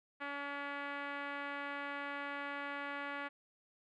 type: tone with low-pass filter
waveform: 5% pulse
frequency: 283.9 Hz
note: C#4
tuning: 41 cents sharp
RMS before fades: -42 dBFS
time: 0.2-3.29 s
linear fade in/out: 20 ms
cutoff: 1800 Hz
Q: 1.4
effects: none